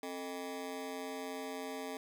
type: ring-modulated tone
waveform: 25% pulse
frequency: 354.9 Hz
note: F4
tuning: 28 cents sharp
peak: -33 dBFS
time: 0.03-1.97 s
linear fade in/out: 0 ms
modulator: 87.9 Hz
effects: none